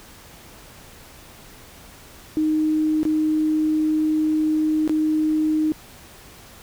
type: tone with dropouts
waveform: sine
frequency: 310 Hz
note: D#4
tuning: 6 cents flat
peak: -17 dBFS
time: 2.37-5.72 s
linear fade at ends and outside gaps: 0 ms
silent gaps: 3.031-3.052 / 4.877-4.895 s
effects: pink hiss -45 dBFS RMS until 6.62 s